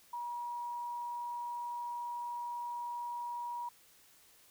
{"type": "tone", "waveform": "sine", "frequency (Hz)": 958, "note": "A#5", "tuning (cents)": 47, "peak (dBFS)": -37, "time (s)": [0.13, 3.69], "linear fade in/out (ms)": 5, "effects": ["white hiss -63 dBFS RMS until 4.5 s"]}